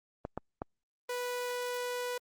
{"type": "clicks", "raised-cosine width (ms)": 1, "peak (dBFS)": -21, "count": 3, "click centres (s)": [0.251, 0.376, 0.619]}
{"type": "tone", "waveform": "sawtooth", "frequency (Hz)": 492.1, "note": "B4", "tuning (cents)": -6, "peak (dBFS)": -30, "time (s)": [1.09, 2.18], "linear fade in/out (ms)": 5}
{"effects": ["Opus 32 kbps"]}